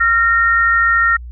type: tone pair together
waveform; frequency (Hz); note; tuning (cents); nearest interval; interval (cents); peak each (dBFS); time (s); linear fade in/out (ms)
sine; 1376.6 / 1846; F6 / A#6; -25 / -17; perfect fourth; 508; -13; 0-1.17; 10
effects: added 60 Hz sine -28 dBFS peak until 1.31 s